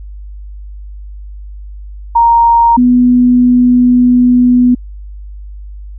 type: tone pair in turn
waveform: sine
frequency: 932.3 / 246.9 Hz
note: A#5 / B3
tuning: 0 / 0 cents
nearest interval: octave + major seventh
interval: 2300 cents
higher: first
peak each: -4 dBFS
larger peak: neither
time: 2.15-2.77 / 2.77-4.75 s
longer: second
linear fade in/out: 10 ms
effects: added 50 Hz sine -25 dBFS peak until 5.98 s